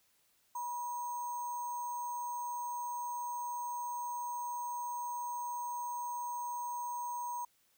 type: tone with sample-and-hold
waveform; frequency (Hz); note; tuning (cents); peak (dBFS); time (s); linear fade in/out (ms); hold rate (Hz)
sine; 967; B5; -37; -36; 0.55-7.45; 5; 7350
effects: white hiss -72 dBFS RMS until 7.77 s